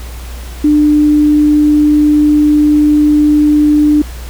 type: tone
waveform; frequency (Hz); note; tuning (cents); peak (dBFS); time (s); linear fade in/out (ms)
sine; 298.2; D4; +27; -5; 0.64-4.02; 5
effects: added 60 Hz sine -23 dBFS peak until 4.29 s + pink hiss -33 dBFS RMS until 4.29 s